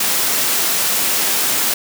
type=high-pass noise; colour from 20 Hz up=white; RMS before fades=-17 dBFS; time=0-1.74 s; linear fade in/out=5 ms; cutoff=160 Hz; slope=12 dB/octave; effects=none